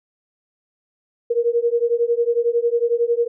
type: beating tone pair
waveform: sine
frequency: 466.2 / 477.2 Hz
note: A#4 / A#4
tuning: 0 / +41 cents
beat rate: 11 Hz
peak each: -19 dBFS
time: 1.3-3.28 s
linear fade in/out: 10 ms
effects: none